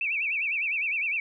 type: tone with vibrato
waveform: sine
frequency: 2466 Hz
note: D#7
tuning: 16 cents flat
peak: -25 dBFS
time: 0.01-1.2 s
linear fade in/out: 2 ms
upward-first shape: sine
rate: 9.9 Hz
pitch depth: 170 cents each way
effects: none